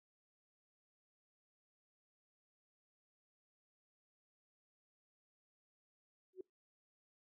sine tone with exponential growth, 372.1 Hz, F#4, 10 cents sharp, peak -40 dBFS, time 6.33-6.41 s, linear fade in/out 5 ms, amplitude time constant 16 ms, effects noise-tail reverb RT60 0.2 s tail -26 dB re dry

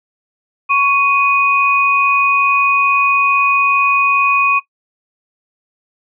sine tone pair together, 1108.7 / 2489 Hz, C#6 / D#7, 0 / 0 cents, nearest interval octave + major second, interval 1400 cents, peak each -13 dBFS, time 0.69-4.6 s, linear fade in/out 20 ms, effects noise-tail reverb RT60 0.1 s tail -17 dB re dry

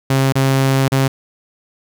sawtooth tone with dropouts, 134.5 Hz, C3, 48 cents sharp, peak -8 dBFS, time 0.1-1.08 s, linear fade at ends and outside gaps 5 ms, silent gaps 0.324-0.354 / 0.882-0.919 s, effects none

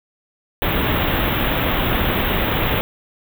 pink band-stop noise, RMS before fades -19 dBFS, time 0.62-2.81 s, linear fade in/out 0 ms, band 3700 to 13000 Hz, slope 96 dB/octave, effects none

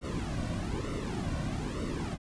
brown noise with flanger, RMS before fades -34 dBFS, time 0.01-2.18 s, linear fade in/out 50 ms, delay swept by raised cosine 1.2 to 2.4 ms, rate 1.1 Hz, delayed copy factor -0.8, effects resampled to 22050 Hz

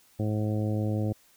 harmonic tone, 106.5 Hz, G#2, 44 cents sharp, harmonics 1 / 2 / 3 / 4 / 5 / 6 / 7, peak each -27 / -32 / -34 / -40 / -37 / -45 / -45 dBFS, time 0.19-1.13 s, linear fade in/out 10 ms, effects white hiss -61 dBFS RMS until 1.36 s

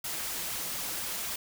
white noise with flanger, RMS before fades -35 dBFS, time 0.04-1.36 s, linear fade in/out 5 ms, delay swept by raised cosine 0.83 to 6.23 ms, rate 4 Hz, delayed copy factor +0.55, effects none

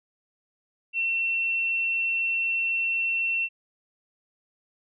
sine tone, 2706 Hz, E7, 45 cents sharp, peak -23 dBFS, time 0.93-3.49 s, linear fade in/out 50 ms, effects none

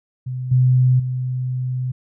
sine tone with level steps, 127.3 Hz, C3, 47 cents flat, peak -23 / -11 / -20 dBFS, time 0.26-1.92 s, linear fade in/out 10 ms, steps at 0.51 / 0.99 s, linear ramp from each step 10 ms, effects none

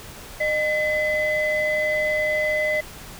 sine tone pair together, 611 / 2022 Hz, D#5 / B6, -32 / +40 cents, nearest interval octave + major sixth, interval 2072 cents, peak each -21 dBFS, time 0.4-2.81 s, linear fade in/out 10 ms, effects tanh soft clip ceiling -15 dBFS + pink hiss -40 dBFS RMS until 3.19 s

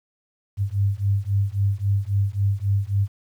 sine beating tone pair, 97.9 / 101.6 Hz, G2 / G#2, -2 / -38 cents, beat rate 3.7 Hz, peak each -22 dBFS, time 0.57-3.08 s, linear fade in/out 50 ms, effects 9-bit

